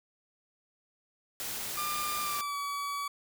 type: noise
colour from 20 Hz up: white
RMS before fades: -37 dBFS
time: 1.4-2.41 s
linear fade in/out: 0 ms
type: tone with pitch glide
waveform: 40% pulse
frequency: 1198 to 1139.3 Hz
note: D6 to C#6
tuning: +34 to +47 cents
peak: -32 dBFS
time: 1.77-3.08 s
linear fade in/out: 5 ms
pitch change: -87 cents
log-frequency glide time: 2.19-2.56 s
effects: none